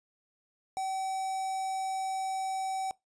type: tone with notch filter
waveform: square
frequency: 765 Hz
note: G5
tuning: 42 cents flat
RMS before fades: -33 dBFS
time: 0.77-2.91 s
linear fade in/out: 0 ms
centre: 3000 Hz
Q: 0.66
effects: noise-tail reverb RT60 0.2 s tail -23 dB re dry + resampled to 22050 Hz